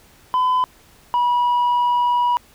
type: tone pair in turn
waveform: sine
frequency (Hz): 1010 / 971.4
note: B5 / B5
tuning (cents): +39 / -29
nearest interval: minor second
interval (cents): 68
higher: first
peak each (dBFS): -12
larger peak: neither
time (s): 0.34-0.64 / 1.14-2.37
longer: second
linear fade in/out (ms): 0
effects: tanh soft clip ceiling -14 dBFS + pink hiss -51 dBFS RMS until 2.54 s